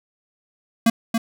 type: tone with echo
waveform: square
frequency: 228.4 Hz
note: A#3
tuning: 35 cents flat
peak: -13 dBFS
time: 0.86-0.9 s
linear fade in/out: 5 ms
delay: 280 ms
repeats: 1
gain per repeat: -5 dB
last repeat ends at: 1.18 s
effects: none